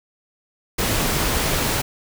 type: noise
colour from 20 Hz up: pink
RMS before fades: -21 dBFS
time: 0.78-1.82 s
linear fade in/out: 10 ms
effects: none